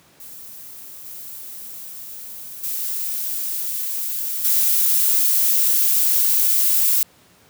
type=noise with level steps; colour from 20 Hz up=violet; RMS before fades=-38 / -35 / -25 / -17 dBFS; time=0.2-7.03 s; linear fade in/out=2 ms; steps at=1.05 / 2.63 / 4.44 s; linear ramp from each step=10 ms; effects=pink hiss -53 dBFS RMS until 7.49 s + high-pass 100 Hz 12 dB/octave